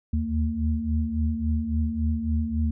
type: tone cluster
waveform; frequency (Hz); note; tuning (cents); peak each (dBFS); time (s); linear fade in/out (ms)
sine; 76.6 / 80.2 / 227.1; D#2 / E2 / A#3; -27 / -47 / -45; -27; 0.13-2.71; 5
effects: none